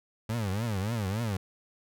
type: tone with vibrato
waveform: 30% pulse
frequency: 105.5 Hz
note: G#2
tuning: 28 cents sharp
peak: -26 dBFS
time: 0.29-1.37 s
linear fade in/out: 5 ms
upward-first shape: triangle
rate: 3.5 Hz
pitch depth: 250 cents each way
effects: none